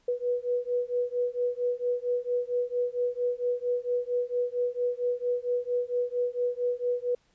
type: beating tone pair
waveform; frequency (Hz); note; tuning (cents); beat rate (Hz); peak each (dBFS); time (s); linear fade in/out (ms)
sine; 487.5 / 491.9; B4 / B4; -23 / -7; 4.4; -29; 0.08-7.15; 5
effects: pink hiss -68 dBFS RMS until 7.34 s + resampled to 16000 Hz